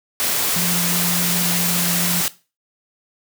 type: tone in noise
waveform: sine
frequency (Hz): 174.61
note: F3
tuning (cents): 0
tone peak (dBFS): -22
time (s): 0.56-2.21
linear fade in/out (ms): 0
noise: white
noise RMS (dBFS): -20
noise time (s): 0.2-2.28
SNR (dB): -5
effects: noise-tail reverb RT60 0.3 s tail -17 dB re dry + high-pass 100 Hz 12 dB/octave